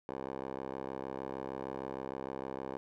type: tone with band-pass filter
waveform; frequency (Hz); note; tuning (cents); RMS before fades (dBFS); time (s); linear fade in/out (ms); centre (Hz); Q
10% pulse; 66.5; C2; +29; -41; 0.09-2.77; 0; 620; 2.2
effects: none